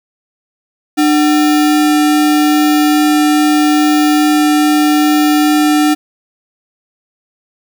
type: tone with sample-and-hold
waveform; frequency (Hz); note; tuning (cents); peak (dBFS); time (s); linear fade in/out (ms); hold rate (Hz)
sine; 300.4; D4; +39; -7; 0.97-5.95; 20; 1050
effects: none